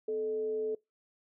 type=tone with frequency modulation; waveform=sine; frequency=434.6 Hz; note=A4; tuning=21 cents flat; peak=-30 dBFS; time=0.08-0.75 s; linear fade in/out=5 ms; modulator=181 Hz; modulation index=0.25; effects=noise-tail reverb RT60 0.2 s tail -24 dB re dry